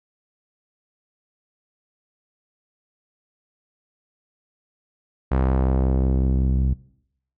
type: tone with low-pass filter sweep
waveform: sawtooth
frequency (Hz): 65.41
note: C2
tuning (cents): 0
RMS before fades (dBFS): -20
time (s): 5.31-6.74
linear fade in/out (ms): 10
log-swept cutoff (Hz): 1400 to 160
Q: 0.88
effects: noise-tail reverb RT60 0.7 s tail -20 dB re dry